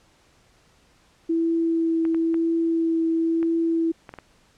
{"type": "tone with vibrato", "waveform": "sine", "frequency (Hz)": 329.2, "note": "E4", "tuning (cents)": -2, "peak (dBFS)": -19, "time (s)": [1.29, 3.92], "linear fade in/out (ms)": 10, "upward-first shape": "triangle", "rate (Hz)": 0.99, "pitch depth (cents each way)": 13}
{"type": "clicks", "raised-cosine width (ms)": 0.5, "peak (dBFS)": -23, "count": 7, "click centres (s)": [2.052, 2.146, 2.343, 3.429, 4.092, 4.139, 4.187]}
{"effects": ["pink hiss -59 dBFS RMS until 4.57 s", "low-pass 8000 Hz 12 dB/octave"]}